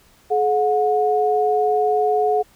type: tone pair together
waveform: sine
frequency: 426.1 / 726 Hz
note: G#4 / F#5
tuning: +44 / -33 cents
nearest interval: major sixth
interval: 923 cents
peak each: -18 dBFS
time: 0.3-2.43 s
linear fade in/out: 20 ms
effects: pink hiss -54 dBFS RMS until 2.55 s